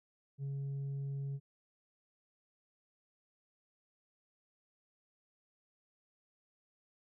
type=tone with tanh clipping; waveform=sine; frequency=138.59 Hz; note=C#3; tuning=in tune; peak=-37 dBFS; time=0.38-1.4 s; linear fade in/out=50 ms; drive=2 dB; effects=none